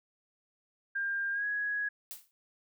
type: tone with pitch glide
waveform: sine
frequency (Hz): 1600 to 1667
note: G6 to G#6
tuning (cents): +35 to +6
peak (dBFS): -30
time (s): 0.95-1.89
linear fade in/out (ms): 10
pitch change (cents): +71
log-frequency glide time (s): 1.32-1.45
type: noise with exponential decay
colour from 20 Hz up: blue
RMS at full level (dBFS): -39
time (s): 2.11-2.31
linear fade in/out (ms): 0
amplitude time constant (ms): 43
effects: none